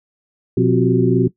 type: tone cluster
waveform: sine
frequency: 123.4 / 180.4 / 260.5 / 357.5 / 380.9 Hz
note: B2 / F#3 / C4 / F4 / G4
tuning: -1 / -44 / -7 / +41 / -50 cents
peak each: -18 dBFS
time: 0.57-1.28 s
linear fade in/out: 5 ms
effects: noise-tail reverb RT60 0.1 s tail -17 dB re dry